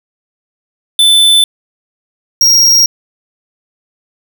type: tone pair in turn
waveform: square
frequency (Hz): 3520 / 5608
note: A7 / F8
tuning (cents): 0 / +6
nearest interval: minor sixth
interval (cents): 806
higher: second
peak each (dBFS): -5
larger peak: neither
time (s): 0.99-1.44 / 2.41-2.86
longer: neither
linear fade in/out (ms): 2
effects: none